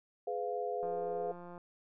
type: chord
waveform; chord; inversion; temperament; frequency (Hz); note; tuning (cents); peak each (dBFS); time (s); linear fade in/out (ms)
sine; F diminished; first; just; 419.1 / 502.9 / 698.5; Ab4 / Cb5 / F5; +16 / +31 / 0; -38; 0.27-1.32; 5
type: click train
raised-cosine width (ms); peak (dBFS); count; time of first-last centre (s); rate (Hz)
1; -36; 132; 0.83-1.579; 175
effects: none